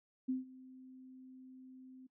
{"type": "tone with ADSR envelope", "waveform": "sine", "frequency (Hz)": 258.6, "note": "C4", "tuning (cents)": -20, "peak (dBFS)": -31, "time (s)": [0.28, 2.07], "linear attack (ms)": 14, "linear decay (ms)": 150, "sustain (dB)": -21, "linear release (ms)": 8, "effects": ["noise-tail reverb RT60 0.1 s tail -19 dB re dry"]}